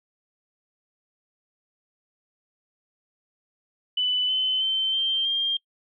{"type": "tone with pitch steps", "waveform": "sine", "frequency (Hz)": [2993, 3044, 3095, 3147, 3200], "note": ["F#7", "F#7", "G7", "G7", "G7"], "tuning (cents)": [19, 48, -23, 6, 35], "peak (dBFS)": -21, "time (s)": [3.97, 5.57], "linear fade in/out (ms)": 5, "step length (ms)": 320, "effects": ["noise-tail reverb RT60 0.1 s tail -23 dB re dry"]}